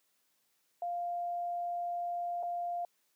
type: tone with dropouts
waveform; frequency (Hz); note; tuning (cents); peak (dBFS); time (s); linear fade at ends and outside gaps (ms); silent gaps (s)
sine; 698.5; F5; 0; -33; 0.82-2.85; 2; 2.428-2.432
effects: white hiss -75 dBFS RMS until 3.15 s + high-pass 150 Hz 12 dB/octave